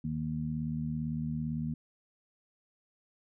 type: harmonic tone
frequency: 77.78 Hz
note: D#2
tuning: in tune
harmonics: 1 / 2 / 3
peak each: -43 / -34 / -35 dBFS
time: 0.04-1.74 s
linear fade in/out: 5 ms
effects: none